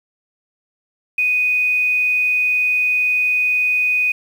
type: tone with quantisation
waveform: sine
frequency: 2489 Hz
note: D#7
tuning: in tune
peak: -14 dBFS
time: 1.18-4.12 s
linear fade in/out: 5 ms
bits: 7
effects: none